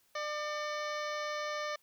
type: harmonic tone with a mistuned harmonic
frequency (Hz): 599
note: D5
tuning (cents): +34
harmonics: 1 / 2 / 3 / 4 / 5 / 6 / 7 / 8 / 9 / 10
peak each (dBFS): -38 / -39 / -42 / -46 / -51 / -51 / -50 / -55 / -53 / -52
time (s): 0.15-1.76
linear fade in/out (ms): 5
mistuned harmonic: 4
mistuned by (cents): -100
effects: white hiss -70 dBFS RMS until 1.82 s